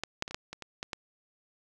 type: clicks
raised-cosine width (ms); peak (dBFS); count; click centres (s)
0.2; -15 / -12 / -22 / -24 / -15 / -23 / -24 / -18 / -17; 9; 0.036 / 0.224 / 0.279 / 0.31 / 0.345 / 0.53 / 0.623 / 0.829 / 0.932
effects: none